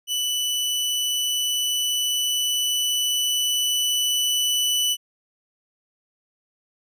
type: tone with level ramp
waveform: sawtooth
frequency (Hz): 2977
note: F#7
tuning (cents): +10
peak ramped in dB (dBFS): -19 to -16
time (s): 0.07-4.97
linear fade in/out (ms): 50
effects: resampled to 32000 Hz